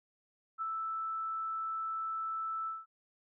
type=tone with ADSR envelope; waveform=sine; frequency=1318.5 Hz; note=E6; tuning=in tune; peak=-32 dBFS; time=0.58-2.86 s; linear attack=37 ms; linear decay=16 ms; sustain=-2 dB; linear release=190 ms; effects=none